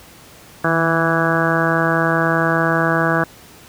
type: harmonic tone with a mistuned harmonic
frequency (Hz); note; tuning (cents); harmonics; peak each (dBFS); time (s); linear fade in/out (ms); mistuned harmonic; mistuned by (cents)
164.81; E3; 0; 1 / 2 / 3 / 4 / 5 / 6 / 7 / 8 / 9 / 10; -21 / -22 / -24 / -22 / -27 / -28 / -23 / -27 / -22 / -23; 0.64-3.24; 5; 1; -38
effects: pink hiss -43 dBFS RMS until 3.68 s + high-pass 60 Hz 12 dB/octave